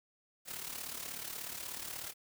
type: noise with amplitude modulation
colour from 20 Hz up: white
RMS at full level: -40 dBFS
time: 0.45-2.14 s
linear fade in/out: 50 ms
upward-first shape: sine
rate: 36.5 Hz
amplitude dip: 65%
effects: none